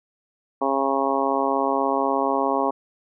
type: harmonic tone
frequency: 136.6 Hz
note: C#3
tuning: 25 cents flat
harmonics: 2 / 3 / 4 / 5 / 6 / 7 / 8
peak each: -27 / -27 / -27 / -27 / -27 / -27 / -27 dBFS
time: 0.61-2.71 s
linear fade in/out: 10 ms
effects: none